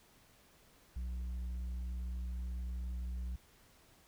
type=tone with tanh clipping; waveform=triangle; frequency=61.4 Hz; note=B1; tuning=9 cents flat; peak=-38 dBFS; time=0.96-3.36 s; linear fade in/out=5 ms; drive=9 dB; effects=pink hiss -65 dBFS RMS until 4.07 s